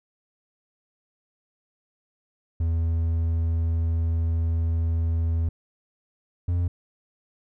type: tone pair in turn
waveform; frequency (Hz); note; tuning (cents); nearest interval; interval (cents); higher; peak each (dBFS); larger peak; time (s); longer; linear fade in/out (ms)
triangle; 82.41 / 87.31; E2 / F2; 0 / 0; minor second; 100; second; -19; neither; 2.6-5.49 / 6.48-6.68; first; 5
effects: none

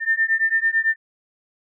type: beating tone pair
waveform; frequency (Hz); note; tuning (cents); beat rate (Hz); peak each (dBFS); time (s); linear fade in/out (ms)
sine; 1795 / 1804; A6 / A6; +34 / +43; 9; -20; 0-0.96; 50
effects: none

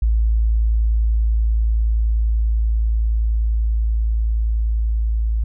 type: tone with level ramp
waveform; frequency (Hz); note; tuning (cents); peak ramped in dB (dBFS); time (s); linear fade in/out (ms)
sine; 55.2; A1; +6; -13 to -16; 0.02-5.44; 5
effects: none

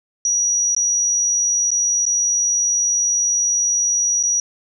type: tone with dropouts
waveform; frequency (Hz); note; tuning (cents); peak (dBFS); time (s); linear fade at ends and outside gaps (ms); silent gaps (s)
sine; 5800; F#8; -35; -15; 0.25-4.4; 2; 0.749-0.764 / 1.706-1.715 / 2.054-2.063 / 4.229-4.235
effects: none

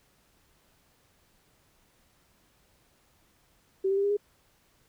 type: tone with pitch steps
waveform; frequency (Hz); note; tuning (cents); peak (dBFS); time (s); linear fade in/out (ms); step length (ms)
sine; 384.3 / 391 / 397.9 / 404.8 / 411.9; G4 / G4 / G4 / G#4 / G#4; -34 / -4 / +26 / -44 / -14; -23; 3.84-4.17; 10; 66
effects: pink hiss -66 dBFS RMS until 4.88 s

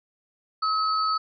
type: tone pair together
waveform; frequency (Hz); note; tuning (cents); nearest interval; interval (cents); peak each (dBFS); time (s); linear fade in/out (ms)
sine; 1282 / 4495; E6 / C#8; -49 / +23; octave + minor seventh; 2172; -22 / -30; 0.62-1.18; 10
effects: none

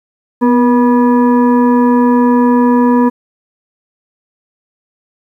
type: tone with frequency modulation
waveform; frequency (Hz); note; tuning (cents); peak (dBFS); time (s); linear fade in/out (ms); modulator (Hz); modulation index
sine; 246.9; B3; 0; -6; 0.41-3.1; 20; 727; 0.8
effects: 8-bit

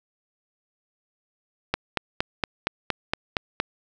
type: click train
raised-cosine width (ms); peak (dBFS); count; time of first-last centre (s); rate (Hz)
0.3; -6; 9; 1.74-3.6; 4.3
effects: none

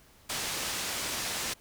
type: low-pass noise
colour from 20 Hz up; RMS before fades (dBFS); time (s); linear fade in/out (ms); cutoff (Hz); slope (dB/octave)
white; -34; 0.29-1.54; 10; 7600; 12
effects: pink hiss -59 dBFS RMS until 1.6 s

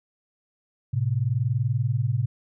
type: tone pair together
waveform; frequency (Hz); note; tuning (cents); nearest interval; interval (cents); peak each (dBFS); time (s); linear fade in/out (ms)
sine; 110 / 130.5; A2 / C3; 0 / -4; minor third; 296; -24; 0.93-2.26; 10
effects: none

